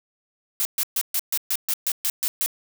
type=noise bursts; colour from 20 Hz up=blue; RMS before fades=-23 dBFS; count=11; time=0.6-2.461 s; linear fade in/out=0 ms; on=51 ms; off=130 ms; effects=none